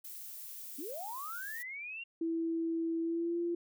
violet noise, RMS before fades -46 dBFS, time 0.04-1.63 s, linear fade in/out 10 ms
sine linear sweep, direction up, 249.6 to 2800 Hz, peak -40 dBFS, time 0.78-2.04 s, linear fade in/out 10 ms
sine tone with pitch glide, 329.6 to 343.2 Hz, E4 to F4, 0 to -30 cents, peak -31 dBFS, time 2.21-3.55 s, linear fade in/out 5 ms, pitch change +70 cents, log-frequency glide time 3.01-3.39 s
effects none

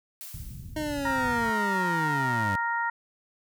blue noise with exponential decay, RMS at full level -39 dBFS, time 0.21-1.18 s, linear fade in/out 0 ms, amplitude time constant 210 ms
white low-pass noise, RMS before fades -40 dBFS, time 0.34-1.5 s, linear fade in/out 2 ms, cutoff 150 Hz, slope 24 dB/octave
25% pulse linear sweep, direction down, 311.1 to 93.2 Hz, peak -25 dBFS, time 0.76-2.56 s, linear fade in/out 5 ms
harmonic tone, 466.2 Hz, A#4, in tune, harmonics 2 / 3 / 4, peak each -28 / -31 / -31 dBFS, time 1.05-2.9 s, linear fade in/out 5 ms
effects none

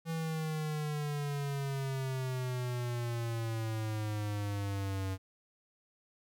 square exponential sweep, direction down, 164.5 to 94.6 Hz, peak -34 dBFS, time 0.05-5.18 s, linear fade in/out 50 ms, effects none

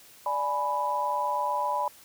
sine chord, G# diminished, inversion second, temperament equal with one note detuned, 587.3 / 839.3 / 987.8 Hz, D5 / G#5 / B5, 0 / +18 / 0 cents, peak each -33 / -31 / -27 dBFS, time 0.26-1.88 s, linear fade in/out 2 ms, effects white hiss -53 dBFS RMS until 2.04 s

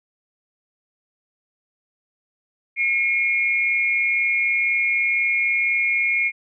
sine tone pair together, 2169 / 2393 Hz, C#7 / D7, -38 / +32 cents, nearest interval major second, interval 170 cents, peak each -19 / -22 dBFS, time 2.76-6.32 s, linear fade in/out 50 ms, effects none

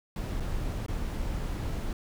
brown noise with dropouts, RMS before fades -32 dBFS, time 0.16-1.93 s, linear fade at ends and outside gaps 2 ms, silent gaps 0.4-0.404 / 0.863-0.882 s, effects none

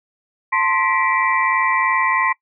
sine tone cluster, 889 / 1047 / 1937 / 2040 / 2331 Hz, A5 / C6 / B6 / C7 / D7, +18 / +1 / -34 / -44 / -14 cents, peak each -24 / -18 / -21 / -26 / -25 dBFS, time 0.52-2.33 s, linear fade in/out 10 ms, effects noise-tail reverb RT60 0.1 s tail -23 dB re dry

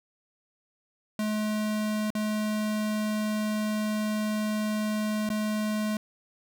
square tone with dropouts, 213.4 Hz, G#3, 47 cents sharp, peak -27 dBFS, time 1.19-5.97 s, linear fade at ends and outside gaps 2 ms, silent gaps 2.104-2.151 / 5.291-5.301 s, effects none

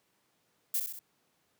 violet noise with echo, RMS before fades -30 dBFS, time 0.74-0.8 s, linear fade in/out 5 ms, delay 64 ms, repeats 3, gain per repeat -5 dB, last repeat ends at 0.992 s, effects pink hiss -73 dBFS RMS until 1.59 s + high-pass 150 Hz 12 dB/octave

